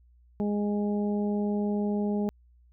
harmonic tone, 206.4 Hz, G#3, 10 cents flat, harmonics 1 / 2 / 3 / 4, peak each -26 / -32 / -39 / -41 dBFS, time 0.4-2.29 s, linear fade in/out 0 ms, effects added 60 Hz sine -56 dBFS peak until 2.72 s

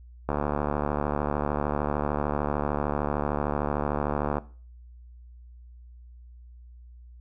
click train, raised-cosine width 1 ms, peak -12 dBFS, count 301, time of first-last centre 0.29-4.383 s, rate 73.3 Hz, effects noise-tail reverb RT60 0.4 s tail -19 dB re dry + added 60 Hz sine -45 dBFS peak until 7.2 s

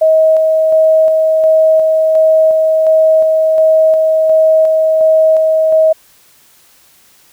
sine tone with tremolo, 635 Hz, D#5, 35 cents sharp, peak -5 dBFS, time 0.01-5.93 s, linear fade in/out 10 ms, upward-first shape square, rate 1.4 Hz, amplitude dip 25%, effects white hiss -47 dBFS RMS until 7.32 s

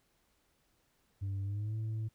sine tone with pitch glide, 98 to 110 Hz, G2 to A2, 0 to 0 cents, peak -31 dBFS, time 1.21-2.09 s, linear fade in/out 20 ms, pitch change +200 cents, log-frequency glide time 1.43-1.76 s, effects tanh soft clip ceiling -33 dBFS + pink hiss -74 dBFS RMS until 2.14 s

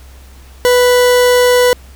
40% pulse tone, 493.9 Hz, B4, in tune, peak -6 dBFS, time 0.65-1.73 s, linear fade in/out 0 ms, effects added 65 Hz sine -35 dBFS peak until 1.95 s + pink hiss -44 dBFS RMS until 1.95 s

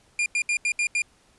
45% pulse tone bursts at uneven times, 2409 Hz, D7, 43 cents sharp, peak -21 dBFS, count 6, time 0.19-0.26 / 0.35-0.42 / 0.49-0.57 / 0.65-0.72 / 0.79-0.87 / 0.95-1.02 s, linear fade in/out 2 ms, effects pink hiss -60 dBFS RMS until 1.38 s + resampled to 24000 Hz

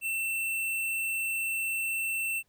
sine tone with sample-and-hold, 2681 Hz, E7, 29 cents sharp, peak -28 dBFS, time 0.01-2.43 s, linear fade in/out 50 ms, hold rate 11025 Hz, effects pink hiss -73 dBFS RMS until 2.48 s

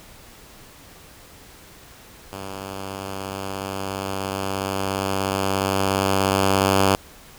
5% pulse tone with level ramp, 97 Hz, G2, 18 cents flat, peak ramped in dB -21 to -4 dBFS, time 2.33-6.95 s, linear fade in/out 0 ms, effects pink hiss -46 dBFS RMS until 7.38 s

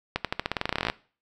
accelerating click train, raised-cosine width 0.3 ms, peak -9 dBFS, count 19, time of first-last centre 0.16-0.899 s, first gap 87 ms, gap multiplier 0.9, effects noise-tail reverb RT60 0.4 s tail -20 dB re dry

